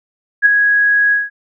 sine tone with ADSR envelope, 1660 Hz, G#6, 1 cent flat, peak -3 dBFS, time 0.42-1.3 s, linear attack 37 ms, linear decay 12 ms, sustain -6 dB, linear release 180 ms, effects none

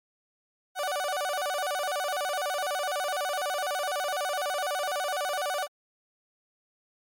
30% pulse tone with vibrato, 660 Hz, E5, 2 cents sharp, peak -25 dBFS, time 0.75-5.68 s, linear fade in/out 50 ms, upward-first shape square, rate 12 Hz, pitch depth 210 cents each way, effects MP3 64 kbps

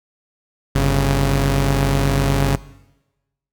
sawtooth tone pair together, 48.65 / 137.6 Hz, G1 / C#3, -12 / -12 cents, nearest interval octave + tritone, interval 1800 cents, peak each -13 dBFS, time 0.75-2.56 s, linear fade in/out 10 ms, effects noise-tail reverb RT60 1.0 s tail -19 dB re dry

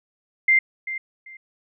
sine tone with echo, 2093 Hz, C7, in tune, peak -13 dBFS, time 0.48-0.59 s, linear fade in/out 5 ms, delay 390 ms, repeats 2, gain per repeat -13 dB, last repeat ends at 1.37 s, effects none

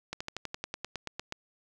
slowing click train, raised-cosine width 0.2 ms, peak -18 dBFS, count 13, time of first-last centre 0.13-1.324 s, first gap 75 ms, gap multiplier 1.05, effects none

